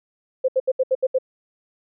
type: tone bursts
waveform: sine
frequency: 520 Hz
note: C5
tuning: 11 cents flat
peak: -15 dBFS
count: 7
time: 0.44-1.186 s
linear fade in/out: 10 ms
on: 44 ms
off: 73 ms
effects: none